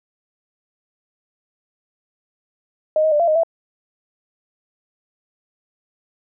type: tone with pitch steps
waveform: sine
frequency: 620 / 629 / 593 / 682 / 621 / 663 Hz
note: D#5 / D#5 / D5 / F5 / D#5 / E5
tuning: -6 / +19 / +17 / -41 / -3 / +10 cents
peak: -13 dBFS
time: 2.96-3.434 s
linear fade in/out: 2 ms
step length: 79 ms
effects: none